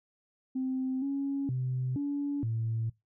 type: tone with pitch steps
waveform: sine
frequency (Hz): 260.4 / 277.2 / 128 / 285.4 / 113.1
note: C4 / C#4 / C3 / D4 / A2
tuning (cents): -8 / 0 / -38 / -49 / +48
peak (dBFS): -28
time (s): 0.55-2.9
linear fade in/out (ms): 10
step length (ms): 470
effects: noise-tail reverb RT60 0.2 s tail -21 dB re dry + tanh soft clip ceiling -24 dBFS